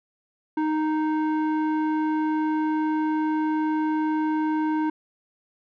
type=tone with low-pass filter; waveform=square; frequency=310.4 Hz; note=D#4; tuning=4 cents flat; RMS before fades=-24 dBFS; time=0.57-4.9 s; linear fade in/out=5 ms; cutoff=1200 Hz; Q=1.3; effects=none